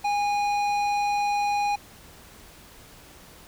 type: tone with tanh clipping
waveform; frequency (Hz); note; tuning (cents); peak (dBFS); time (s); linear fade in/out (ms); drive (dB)
sine; 820; G#5; -22; -24; 0.04-1.76; 10; 14
effects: pink hiss -49 dBFS RMS until 3.47 s